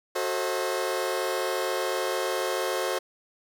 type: chord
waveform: sawtooth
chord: F# diminished seventh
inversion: none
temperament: just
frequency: 370 / 444 / 532.8 / 639.4 Hz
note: F#4 / A4 / C5 / Eb5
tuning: 0 / +16 / +31 / +47 cents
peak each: -27 / -29 / -26 / -31 dBFS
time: 0.15-2.99 s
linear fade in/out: 10 ms
effects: none